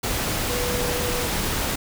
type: tone in noise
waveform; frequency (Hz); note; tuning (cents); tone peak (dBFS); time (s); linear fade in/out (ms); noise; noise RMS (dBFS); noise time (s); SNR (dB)
sine; 490; B4; -14; -28; 0.49-1.27; 10; pink; -25; 0.03-1.76; -6
effects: none